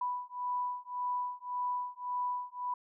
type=beating tone pair; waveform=sine; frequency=987.8 / 989.6 Hz; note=B5 / B5; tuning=0 / +3 cents; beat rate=1.8 Hz; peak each=-36 / -36 dBFS; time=0.01-2.74 s; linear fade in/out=5 ms; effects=none